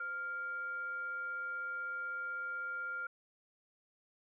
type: tone with frequency modulation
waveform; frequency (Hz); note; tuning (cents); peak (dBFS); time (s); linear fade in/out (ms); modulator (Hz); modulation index
sine; 1398; F6; +1; -37; 0-3.07; 5; 884; 0.23
effects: none